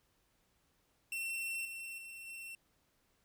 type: tone with level steps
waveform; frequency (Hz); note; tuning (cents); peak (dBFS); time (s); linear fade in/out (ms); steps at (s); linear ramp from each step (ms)
45% pulse; 2704; E7; +43; -37 / -43 / -47 / -45; 1.12-2.55; 2; 1.65 / 1.98 / 2.27; 2
effects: pink hiss -75 dBFS RMS until 3.24 s